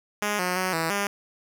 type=tone with pitch steps; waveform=5% pulse; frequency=207.5 / 180.8 / 185.6 / 163.2 / 201.6 Hz; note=G#3 / F#3 / F#3 / E3 / G3; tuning=-1 / -40 / +6 / -17 / +49 cents; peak=-13 dBFS; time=0.22-1.07 s; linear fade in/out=2 ms; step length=170 ms; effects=none